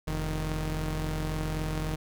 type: tone pair together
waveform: sawtooth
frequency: 43.65 / 155.56 Hz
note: F1 / D#3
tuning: 0 / 0 cents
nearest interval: octave + minor seventh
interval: 2200 cents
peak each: -28 dBFS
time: 0.07-1.96 s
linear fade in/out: 10 ms
effects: none